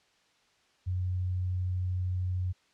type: tone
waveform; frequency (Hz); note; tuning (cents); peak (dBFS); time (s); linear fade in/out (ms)
sine; 91.3; F#2; -23; -28; 0.86-2.53; 20
effects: white hiss -67 dBFS RMS until 2.73 s + low-pass 5000 Hz 12 dB/octave